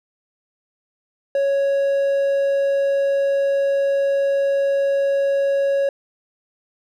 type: tone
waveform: triangle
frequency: 554.4 Hz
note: C#5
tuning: in tune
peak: -14 dBFS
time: 1.35-5.89 s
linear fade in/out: 2 ms
effects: none